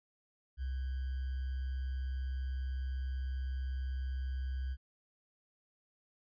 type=tone with sample-and-hold; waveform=sine; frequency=65.41 Hz; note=C2; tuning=in tune; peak=-34 dBFS; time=0.57-4.77 s; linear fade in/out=50 ms; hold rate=1575 Hz; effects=resampled to 11025 Hz